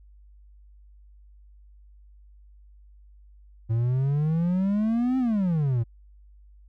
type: exponential two-way sweep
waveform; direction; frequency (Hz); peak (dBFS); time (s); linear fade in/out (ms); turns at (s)
triangle; up then down; 110.7 to 264.3 to 110.7; -19; 3.69-5.84; 20; 5.18
effects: added 50 Hz sine -49 dBFS peak until 6.68 s